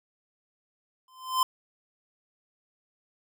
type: tone with exponential growth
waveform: square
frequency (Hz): 1032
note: C6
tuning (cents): -24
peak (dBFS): -19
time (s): 1.08-1.43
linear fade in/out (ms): 2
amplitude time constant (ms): 74
effects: none